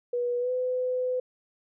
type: tone with pitch glide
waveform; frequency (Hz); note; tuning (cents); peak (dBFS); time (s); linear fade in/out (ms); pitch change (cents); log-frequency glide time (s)
sine; 485.8 to 505; B4 to B4; -29 to +39; -25; 0.13-1.2; 5; +68; 0.39-0.51
effects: none